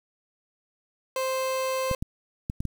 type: tone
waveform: 30% pulse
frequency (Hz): 523.3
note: C5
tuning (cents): 0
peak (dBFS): -23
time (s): 1.16-1.95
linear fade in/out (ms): 2
type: clicks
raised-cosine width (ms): 5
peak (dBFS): -17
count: 5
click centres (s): 1.913 / 2.025 / 2.499 / 2.605 / 2.653
effects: 8-bit